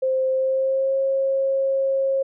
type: tone with pitch glide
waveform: sine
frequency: 523.3 to 539.9 Hz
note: C5 to C#5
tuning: 0 to -46 cents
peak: -18 dBFS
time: 0.02-2.23 s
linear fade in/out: 10 ms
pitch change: +54 cents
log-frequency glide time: 0.31-0.98 s
effects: none